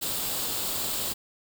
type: noise with comb filter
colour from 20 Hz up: white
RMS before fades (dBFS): -30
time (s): 0.01-1.14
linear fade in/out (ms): 20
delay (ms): 0.25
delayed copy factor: +0.5
effects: none